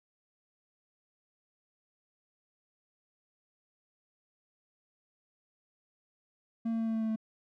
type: tone with pitch steps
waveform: triangle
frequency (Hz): 227.9 / 226.6 / 225.3 / 224 / 222.7 / 221.4 / 220.1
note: A#3 / A#3 / A3 / A3 / A3 / A3 / A3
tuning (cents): -39 / -49 / +41 / +31 / +21 / +11 / +1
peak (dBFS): -27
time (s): 6.65-7.161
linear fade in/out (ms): 10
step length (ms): 73
effects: none